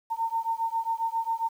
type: beating tone pair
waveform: sine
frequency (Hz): 906 / 913.4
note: A#5 / A#5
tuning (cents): -50 / -36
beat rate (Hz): 7.4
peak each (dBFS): -29 / -29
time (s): 0.1-1.49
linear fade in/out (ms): 20
effects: 9-bit